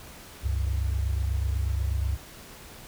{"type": "tone pair together", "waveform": "sine", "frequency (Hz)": [68, 96.17], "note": ["C#2", "G2"], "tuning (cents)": [-33, -33], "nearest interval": "tritone", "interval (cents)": 600, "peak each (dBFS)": [-25, -30], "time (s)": [0.43, 2.17], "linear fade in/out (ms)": 20, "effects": ["pink hiss -46 dBFS RMS until 2.87 s"]}